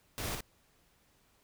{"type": "noise with echo", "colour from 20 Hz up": "pink", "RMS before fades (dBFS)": -38, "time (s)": [0.18, 0.35], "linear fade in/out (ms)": 0, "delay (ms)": 56, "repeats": 1, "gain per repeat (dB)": -3, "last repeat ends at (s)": 0.406, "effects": ["pink hiss -69 dBFS RMS until 1.43 s"]}